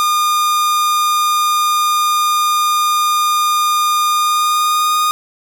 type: tone with pitch glide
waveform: 45% pulse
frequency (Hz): 1215 to 1228.4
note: D#6 to D#6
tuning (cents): -42 to -23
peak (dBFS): -12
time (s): 0-5.11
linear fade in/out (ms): 0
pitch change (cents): +19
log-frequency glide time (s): 4.09-4.97
effects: none